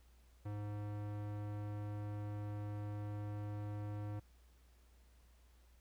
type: tone with low-pass filter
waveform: square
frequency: 103.83 Hz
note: G#2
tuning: in tune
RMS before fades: -43 dBFS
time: 0.45-4.2 s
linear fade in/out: 10 ms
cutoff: 1400 Hz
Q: 0.57
effects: added 60 Hz sine -63 dBFS peak until 5.8 s + pink hiss -73 dBFS RMS until 5.8 s